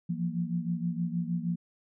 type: tone cluster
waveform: sine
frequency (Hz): 170 / 176.4 / 233.7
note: F3 / F3 / A#3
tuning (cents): -46 / +18 / +5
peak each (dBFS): -31 / -33 / -37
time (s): 0.09-1.56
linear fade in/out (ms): 10
effects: none